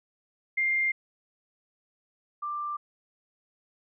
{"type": "tone pair in turn", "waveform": "sine", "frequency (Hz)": [2108, 1183.1], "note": ["C7", "D6"], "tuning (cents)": [12, 12], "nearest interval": "minor seventh", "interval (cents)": 1000, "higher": "first", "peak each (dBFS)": [-23, -30], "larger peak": "first", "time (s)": [[0.57, 0.92], [2.42, 2.77]], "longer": "neither", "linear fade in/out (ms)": 10, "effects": []}